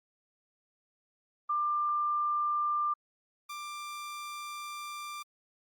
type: tone pair in turn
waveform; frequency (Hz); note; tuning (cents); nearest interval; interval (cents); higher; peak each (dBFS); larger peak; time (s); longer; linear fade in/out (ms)
sine / sawtooth; 1191 / 1184.5; D6 / D6; +24 / +14; unison; 10; first; -27 / -35; first; 1.49-2.94 / 3.49-5.23; second; 10
effects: Opus 24 kbps